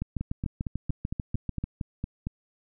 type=two click trains; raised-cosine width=5 ms; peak=-17 / -18 dBFS; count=12 / 10; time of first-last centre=0.02-1.64 / 0.21-2.269 s; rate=6.79 / 4.37 Hz; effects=none